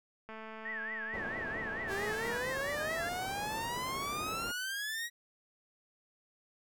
click train, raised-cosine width 0.5 ms, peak -32 dBFS, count 460, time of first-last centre 0.29-2.376 s, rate 220 Hz
sine tone with vibrato, 1786 Hz, A6, 25 cents sharp, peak -37 dBFS, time 0.65-3.09 s, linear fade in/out 5 ms, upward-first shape triangle, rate 4.5 Hz, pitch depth 200 cents each way
white low-pass noise, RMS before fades -44 dBFS, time 1.13-4.52 s, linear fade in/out 10 ms, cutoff 720 Hz, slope 12 dB/octave
sawtooth exponential sweep, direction up, 379.1 to 1925 Hz, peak -32 dBFS, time 1.87-5.1 s, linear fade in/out 50 ms
effects none

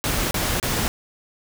pink noise with dropouts, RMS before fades -23 dBFS, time 0.04-0.88 s, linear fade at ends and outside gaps 0 ms, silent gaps 0.31-0.343 / 0.599-0.628 s, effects none

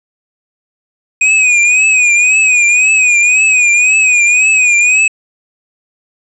square tone with vibrato, 2489 Hz, D#7, in tune, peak -7 dBFS, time 1.21-5.08 s, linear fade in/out 5 ms, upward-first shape triangle, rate 1.9 Hz, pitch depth 91 cents each way, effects resampled to 22050 Hz + 7-bit

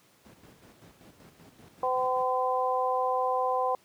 brown noise with tremolo, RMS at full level -46 dBFS, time 0.24-2.24 s, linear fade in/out 20 ms, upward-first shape square, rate 5.2 Hz, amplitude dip 60%
harmonic tone, 255 Hz, C4, 44 cents flat, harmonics 2 / 3 / 4, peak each -29 / -29 / -29 dBFS, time 1.83-3.75 s, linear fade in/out 2 ms
effects pink hiss -62 dBFS RMS until 3.84 s + high-pass 150 Hz 12 dB/octave

